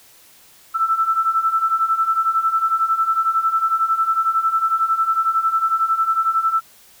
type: beating tone pair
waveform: sine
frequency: 1318.5 / 1329.5 Hz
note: E6 / E6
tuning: 0 / +14 cents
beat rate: 11 Hz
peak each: -21 / -17 dBFS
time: 0.74-6.61 s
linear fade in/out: 20 ms
effects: white hiss -49 dBFS RMS until 7 s